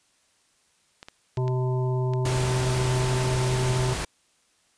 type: clicks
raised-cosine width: 0.2 ms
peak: -23 dBFS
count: 8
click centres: 1.029 / 1.085 / 1.372 / 1.48 / 2.136 / 2.507 / 2.545 / 2.697 s
type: harmonic tone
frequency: 127.3 Hz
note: C3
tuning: 47 cents flat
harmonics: 1 / 3 / 5 / 7 / 8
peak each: -23 / -30 / -38 / -37 / -43 dBFS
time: 1.37-3.94 s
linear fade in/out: 5 ms
type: noise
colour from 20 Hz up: pink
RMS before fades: -30 dBFS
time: 2.25-4.05 s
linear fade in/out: 5 ms
effects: white hiss -65 dBFS RMS until 4.77 s + resampled to 22050 Hz